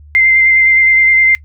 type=tone with vibrato; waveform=sine; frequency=2086 Hz; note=C7; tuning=6 cents flat; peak=-6 dBFS; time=0.15-1.35 s; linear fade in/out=0 ms; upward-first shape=sine; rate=9.7 Hz; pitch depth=15 cents each way; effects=noise-tail reverb RT60 0.1 s tail -22 dB re dry + added 74 Hz sine -35 dBFS peak until 1.44 s